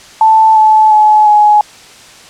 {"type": "tone with pitch steps", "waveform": "sine", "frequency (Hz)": [880, 866.4, 853, 839.8], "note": ["A5", "A5", "G#5", "G#5"], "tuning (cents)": [0, -27, 46, 19], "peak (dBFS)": -3, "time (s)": [0.21, 1.61], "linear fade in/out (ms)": 2, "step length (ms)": 350, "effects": ["white hiss -36 dBFS RMS until 2.29 s", "low-pass 7000 Hz 12 dB/octave"]}